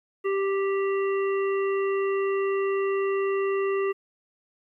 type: harmonic tone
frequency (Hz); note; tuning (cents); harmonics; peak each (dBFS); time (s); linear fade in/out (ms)
392; G4; 0; 1 / 3 / 5 / 7; -23 / -33 / -37 / -40; 0.24-3.93; 20
effects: 11-bit